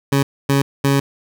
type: tone bursts at uneven times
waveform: 20% pulse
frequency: 138.59 Hz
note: C#3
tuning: in tune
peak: -8 dBFS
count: 3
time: 0.12-0.23 / 0.49-0.62 / 0.84-1 s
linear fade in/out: 5 ms
effects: none